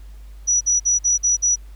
sine tone bursts, 5870 Hz, F#8, 15 cents flat, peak -14 dBFS, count 6, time 0.47-1.56 s, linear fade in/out 20 ms, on 140 ms, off 50 ms, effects added 50 Hz sine -36 dBFS peak until 1.75 s + pink hiss -56 dBFS RMS until 1.75 s

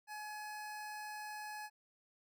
25% pulse tone, 846 Hz, G#5, 32 cents sharp, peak -40 dBFS, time 0.07-1.7 s, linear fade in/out 50 ms, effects none

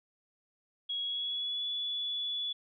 sine tone with pitch glide, 3322 to 3427 Hz, G#7 to A7, 0 to -46 cents, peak -32 dBFS, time 0.89-2.53 s, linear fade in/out 10 ms, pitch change +54 cents, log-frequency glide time 1.02-1.65 s, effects none

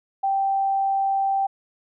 sine tone, 782 Hz, G5, 4 cents flat, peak -19 dBFS, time 0.23-1.47 s, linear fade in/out 10 ms, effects none

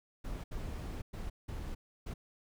brown noise bursts at uneven times, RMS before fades -40 dBFS, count 5, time 0.24-0.44 / 0.51-1.02 / 1.13-1.3 / 1.48-1.75 / 2.06-2.14 s, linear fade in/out 10 ms, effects none

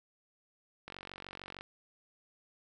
click train, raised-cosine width 0.3 ms, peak -28 dBFS, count 35, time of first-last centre 0.88-1.61 s, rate 46.6 Hz, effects none

